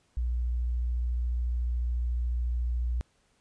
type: tone with vibrato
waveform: sine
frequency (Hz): 60.1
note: B1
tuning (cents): -46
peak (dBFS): -26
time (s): 0.17-3.01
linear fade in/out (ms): 0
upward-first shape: square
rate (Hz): 14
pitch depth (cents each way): 12
effects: pink hiss -69 dBFS RMS until 3.4 s + resampled to 22050 Hz